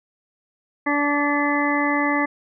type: harmonic tone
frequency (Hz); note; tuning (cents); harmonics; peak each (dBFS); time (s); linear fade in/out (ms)
289.5; D4; -25; 1 / 2 / 3 / 4 / 6 / 7; -22 / -28 / -26 / -26 / -27 / -25; 0.86-2.26; 10
effects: none